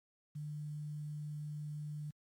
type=tone with quantisation; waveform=sine; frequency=149.5 Hz; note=D3; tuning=31 cents sharp; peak=-40 dBFS; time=0.35-2.11 s; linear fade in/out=10 ms; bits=11; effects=AAC 64 kbps